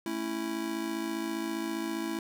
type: chord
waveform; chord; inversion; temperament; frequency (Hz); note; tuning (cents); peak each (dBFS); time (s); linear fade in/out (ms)
square; A major; none; just; 220 / 275 / 330; A3 / C#4 / E4; 0 / -14 / +2; -39 / -40 / -34; 0.06-2.19; 2
effects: none